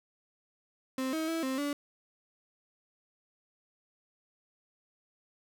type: tone with pitch steps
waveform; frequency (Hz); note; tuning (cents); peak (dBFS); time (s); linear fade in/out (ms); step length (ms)
35% pulse; 261.6 / 318.3 / 327.4 / 263.1 / 287.9; C4 / D#4 / E4 / C4 / D4; 0 / +39 / -12 / +10 / -34; -29; 0.98-1.73; 2; 150
effects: none